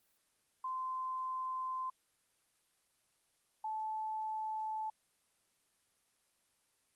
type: tone pair in turn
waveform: sine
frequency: 1035 / 870.3 Hz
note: C6 / A5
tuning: -19 / -19 cents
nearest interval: minor third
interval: 300 cents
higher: first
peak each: -36 / -36 dBFS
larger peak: neither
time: 0.64-1.9 / 3.64-4.9 s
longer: neither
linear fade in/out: 5 ms
effects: white hiss -75 dBFS RMS until 6.95 s + Opus 24 kbps